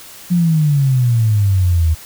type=exponential sweep; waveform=sine; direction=down; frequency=180 to 77.78 Hz; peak=-10 dBFS; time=0.3-1.95 s; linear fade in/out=20 ms; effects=white hiss -37 dBFS RMS until 2.05 s